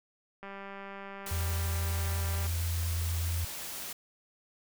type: click train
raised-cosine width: 0.5 ms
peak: -29 dBFS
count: 402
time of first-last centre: 0.43-2.466 s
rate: 197 Hz
type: noise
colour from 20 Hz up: white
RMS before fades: -40 dBFS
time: 1.26-3.93 s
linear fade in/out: 5 ms
type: tone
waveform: sine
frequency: 84.2 Hz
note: E2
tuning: 37 cents sharp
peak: -29 dBFS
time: 1.31-3.45 s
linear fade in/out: 5 ms
effects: none

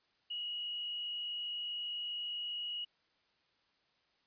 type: tone with frequency modulation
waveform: sine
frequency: 2900 Hz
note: F#7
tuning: 35 cents flat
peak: -37 dBFS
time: 0.3-2.85 s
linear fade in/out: 10 ms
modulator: 47.6 Hz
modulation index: 0.79
effects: white hiss -74 dBFS RMS until 4.26 s + resampled to 11025 Hz

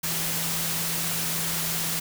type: tone in noise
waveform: sine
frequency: 165.2 Hz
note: E3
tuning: 4 cents sharp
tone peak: -35 dBFS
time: 0.03-2 s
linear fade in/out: 10 ms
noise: white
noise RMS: -28 dBFS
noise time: 0.03-2 s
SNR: -10 dB
effects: none

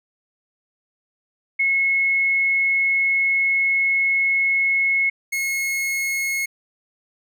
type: tone pair in turn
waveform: sine / 45% pulse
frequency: 2180 / 2170 Hz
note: C#7 / C#7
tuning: -29 / -37 cents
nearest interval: unison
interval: 8 cents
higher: first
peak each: -16 / -21 dBFS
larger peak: first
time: 1.59-5.1 / 5.32-6.46 s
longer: first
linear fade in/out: 10 ms
effects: none

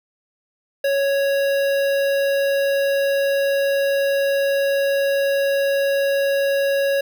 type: tone with notch filter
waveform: square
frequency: 554.4 Hz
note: C#5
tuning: in tune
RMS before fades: -19 dBFS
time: 0.84-7.01 s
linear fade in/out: 5 ms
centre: 7400 Hz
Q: 0.89
effects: none

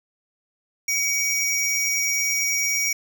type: tone pair together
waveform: square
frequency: 2261 / 5697 Hz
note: C#7 / F8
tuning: +34 / +34 cents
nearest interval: octave + major third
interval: 1600 cents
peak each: -24 dBFS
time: 0.88-2.93 s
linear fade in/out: 5 ms
effects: none

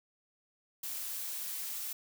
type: noise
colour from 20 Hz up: blue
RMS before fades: -39 dBFS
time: 0.83-1.93 s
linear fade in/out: 5 ms
effects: none

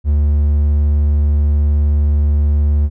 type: tone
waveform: triangle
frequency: 73.42 Hz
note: D2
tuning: in tune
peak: -8 dBFS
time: 0.04-2.9 s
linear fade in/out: 50 ms
effects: none

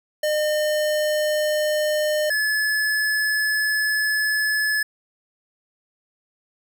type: tone pair in turn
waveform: square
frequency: 607 / 1716.9 Hz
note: D#5 / A6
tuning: -43 / -43 cents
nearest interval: octave + tritone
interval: 1800 cents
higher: second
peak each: -20 / -20 dBFS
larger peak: neither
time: 0.23-2.3 / 2.3-4.83 s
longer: second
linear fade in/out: 5 ms
effects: none

